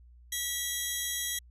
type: tone pair together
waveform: 10% pulse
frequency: 1947 / 3274 Hz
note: B6 / G#7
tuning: -25 / -25 cents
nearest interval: major sixth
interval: 900 cents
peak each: -25 dBFS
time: 0.32-1.39 s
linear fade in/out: 5 ms
effects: added 60 Hz sine -52 dBFS peak until 1.5 s + resampled to 32000 Hz